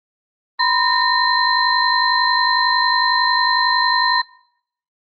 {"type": "tone cluster", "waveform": "sine", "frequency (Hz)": [967, 1018, 1832, 4092], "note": ["B5", "C6", "A#6", "C8"], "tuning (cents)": [-37, -48, -31, -39], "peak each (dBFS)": -19, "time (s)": [0.59, 4.22], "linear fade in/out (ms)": 10, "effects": ["noise-tail reverb RT60 0.7 s tail -23 dB re dry", "Opus 24 kbps"]}